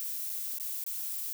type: noise with dropouts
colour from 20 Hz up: violet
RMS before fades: -36 dBFS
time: 0-1.33 s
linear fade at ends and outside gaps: 0 ms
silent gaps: 0.295-0.299 / 0.584-0.599 / 0.839-0.864 s
effects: none